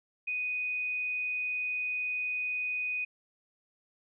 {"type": "tone", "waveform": "sine", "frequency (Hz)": 2489, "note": "D#7", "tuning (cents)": 0, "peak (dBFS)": -30, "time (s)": [0.27, 3.05], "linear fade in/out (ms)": 10, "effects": []}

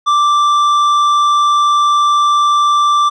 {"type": "tone with tanh clipping", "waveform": "sine", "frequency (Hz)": 1174.7, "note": "D6", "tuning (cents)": 0, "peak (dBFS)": -10, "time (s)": [0.06, 3.1], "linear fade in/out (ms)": 20, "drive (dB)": 9, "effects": []}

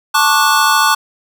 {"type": "chord", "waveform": "square", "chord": "D major seventh", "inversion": "second", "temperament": "just", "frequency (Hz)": [881, 1101.2, 1174.7, 1468.3], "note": ["A5", "C#6", "D6", "F#6"], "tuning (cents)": [2, -12, 0, -14], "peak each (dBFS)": -16, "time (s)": [0.14, 0.95], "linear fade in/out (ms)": 10, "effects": []}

